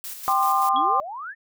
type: noise with tremolo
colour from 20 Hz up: blue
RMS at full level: -34 dBFS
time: 0.04-0.69 s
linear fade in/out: 0 ms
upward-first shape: square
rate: 5.2 Hz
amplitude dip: 45%
type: chord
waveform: sine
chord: G suspended fourth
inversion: none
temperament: equal with one note detuned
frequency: 784 / 1046.5 / 1202.8 Hz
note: G5 / C6 / D6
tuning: 0 / 0 / +41 cents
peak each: -22 dBFS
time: 0.28-1 s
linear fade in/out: 0 ms
type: exponential sweep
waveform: sine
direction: up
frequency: 233.1 to 1862 Hz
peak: -31 dBFS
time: 0.73-1.35 s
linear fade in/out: 50 ms
type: tone with exponential decay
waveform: sine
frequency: 3318 Hz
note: G#7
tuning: 2 cents flat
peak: -26 dBFS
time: 0.76-0.86 s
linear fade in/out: 2 ms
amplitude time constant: 21 ms
effects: none